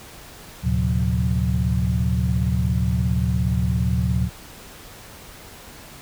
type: tone cluster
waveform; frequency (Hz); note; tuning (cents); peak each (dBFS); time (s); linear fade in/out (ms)
sine; 75.6 / 114.5 / 131.7 / 179.4; D#2 / A#2 / C3 / F3; -49 / -31 / +12 / +47; -22 / -23 / -26 / -24; 0.62-4.3; 50
effects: pink hiss -42 dBFS RMS until 6.01 s